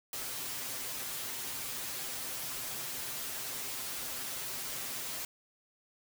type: noise with comb filter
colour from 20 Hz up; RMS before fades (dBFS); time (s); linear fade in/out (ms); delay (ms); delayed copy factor
white; -39; 0.13-5.25; 2; 7.7; +0.95
effects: none